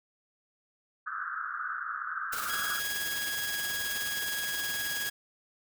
pink band-pass noise, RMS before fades -36 dBFS, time 1.06-2.8 s, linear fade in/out 5 ms, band 1200 to 1600 Hz, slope 96 dB/octave
white noise with tremolo, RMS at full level -35 dBFS, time 2.32-5.1 s, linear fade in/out 10 ms, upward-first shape triangle, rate 19 Hz, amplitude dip 55%
sawtooth tone, 1653 Hz, G#6, 9 cents flat, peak -29 dBFS, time 2.49-5.1 s, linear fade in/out 10 ms
effects none

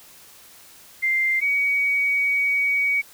sine tone pair in turn, 2093 / 2255 Hz, C7 / C#7, 0 / +29 cents, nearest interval minor second, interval 129 cents, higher second, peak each -18 dBFS, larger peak neither, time 1.02-1.41 / 1.41-3.02 s, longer second, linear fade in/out 20 ms, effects white hiss -48 dBFS RMS until 3.13 s

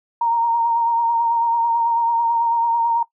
sine tone with vibrato, 930 Hz, A#5, 4 cents flat, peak -15 dBFS, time 0.21-3.03 s, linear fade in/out 5 ms, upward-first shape sine, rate 9.1 Hz, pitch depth 26 cents each way, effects noise-tail reverb RT60 0.1 s tail -18 dB re dry

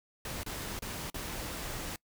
pink noise with dropouts, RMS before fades -39 dBFS, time 0.25-1.96 s, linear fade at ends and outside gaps 2 ms, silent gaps 0.433-0.462 / 0.791-0.821 / 1.101-1.143 s, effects noise-tail reverb RT60 0.1 s tail -24 dB re dry

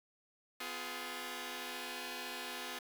5% pulse chord, F diminished, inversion second, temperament just, 251.4 / 349.2 / 419.1 Hz, Cb4 / F4 / Ab4, +31 / 0 / +16 cents, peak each -34 dBFS, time 0.6-2.79 s, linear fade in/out 5 ms, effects 10-bit

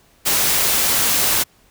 white noise, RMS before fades -17 dBFS, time 0.25-1.44 s, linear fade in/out 20 ms, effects pink hiss -55 dBFS RMS until 1.7 s

